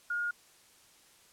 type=tone; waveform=sine; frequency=1427 Hz; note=F6; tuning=37 cents sharp; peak=-30 dBFS; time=0.1-0.31 s; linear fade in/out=5 ms; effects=white hiss -61 dBFS RMS until 1.32 s + low-pass 11000 Hz 12 dB/octave

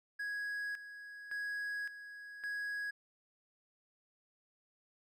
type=tone with tremolo; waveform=triangle; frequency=1661.2 Hz; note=G#6; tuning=in tune; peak=-35 dBFS; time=0.19-2.91 s; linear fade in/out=10 ms; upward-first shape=square; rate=0.89 Hz; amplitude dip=70%; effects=none

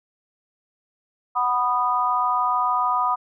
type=chord; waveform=sine; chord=B major; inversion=second; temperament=just; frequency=740.8 / 987.8 / 1234.7 Hz; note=F#5 / B5 / D#6; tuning=+2 / 0 / -14 cents; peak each=-26 / -22 / -22 dBFS; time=1.35-3.16 s; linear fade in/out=20 ms; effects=none

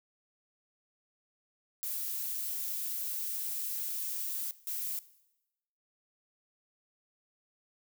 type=noise bursts at uneven times; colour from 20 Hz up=violet; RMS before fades=-36 dBFS; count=2; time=1.83-4.51 / 4.67-4.99 s; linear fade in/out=0 ms; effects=noise-tail reverb RT60 0.9 s tail -18 dB re dry

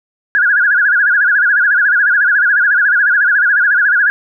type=tone with vibrato; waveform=sine; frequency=1551 Hz; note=G6; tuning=19 cents flat; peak=-8 dBFS; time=0.35-4.1 s; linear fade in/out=0 ms; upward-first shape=sine; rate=14 Hz; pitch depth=160 cents each way; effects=none

